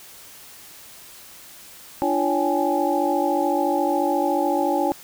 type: tone cluster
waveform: sine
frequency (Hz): 294.5 / 343.5 / 560 / 795 / 849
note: D4 / F4 / C#5 / G5 / G#5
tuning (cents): +5 / -29 / +18 / +24 / +38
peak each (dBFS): -25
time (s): 2.02-4.92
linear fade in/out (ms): 0
effects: white hiss -44 dBFS RMS until 5.03 s